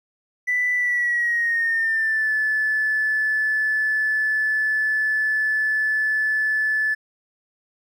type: tone with pitch glide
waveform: triangle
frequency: 1984 to 1737.2 Hz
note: B6 to A6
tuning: +7 to -23 cents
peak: -15 dBFS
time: 0.47-6.95 s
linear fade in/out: 20 ms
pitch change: -230 cents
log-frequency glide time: 0.74-2.33 s
effects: tanh soft clip ceiling -16 dBFS